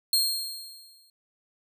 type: tone with exponential decay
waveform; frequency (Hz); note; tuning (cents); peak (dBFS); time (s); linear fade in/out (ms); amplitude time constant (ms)
sawtooth; 4232; C8; +19; -16; 0.13-1.1; 2; 210
effects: none